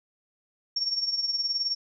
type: tone with tremolo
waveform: sine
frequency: 5500 Hz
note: F8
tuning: 27 cents flat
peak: -22 dBFS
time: 0.76-1.75 s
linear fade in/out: 5 ms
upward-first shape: triangle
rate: 19 Hz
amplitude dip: 75%
effects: none